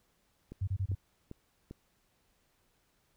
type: click train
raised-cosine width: 3 ms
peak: -31 dBFS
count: 4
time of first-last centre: 0.52-1.71 s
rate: 2.52 Hz
type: tone bursts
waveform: sine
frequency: 95.9 Hz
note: G2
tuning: 37 cents flat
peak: -29 dBFS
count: 4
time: 0.61-0.951 s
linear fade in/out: 10 ms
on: 65 ms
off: 27 ms
effects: pink hiss -73 dBFS RMS until 3.16 s